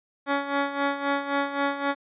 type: tone with tremolo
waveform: 10% pulse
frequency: 281 Hz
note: C#4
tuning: 24 cents sharp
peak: -13 dBFS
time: 0.26-1.95 s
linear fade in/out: 50 ms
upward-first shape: sine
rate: 3.8 Hz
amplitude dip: 70%
effects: resampled to 8000 Hz